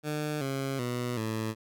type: tone with pitch steps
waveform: 15% pulse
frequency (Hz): 150.8 / 135.91 / 122.49 / 110.39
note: D3 / C#3 / B2 / A2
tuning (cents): +46 / -34 / -14 / +6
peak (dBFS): -24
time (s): 0.03-1.55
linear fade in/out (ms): 50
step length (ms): 380
effects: none